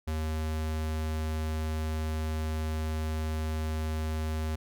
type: tone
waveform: square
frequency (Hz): 78.4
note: D#2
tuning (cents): +14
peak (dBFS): -30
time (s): 0.07-4.56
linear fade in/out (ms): 10
effects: none